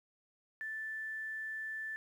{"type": "tone with quantisation", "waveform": "sine", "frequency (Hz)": 1760, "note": "A6", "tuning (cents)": 0, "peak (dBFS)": -38, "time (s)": [0.61, 1.96], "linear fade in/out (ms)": 0, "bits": 11, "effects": []}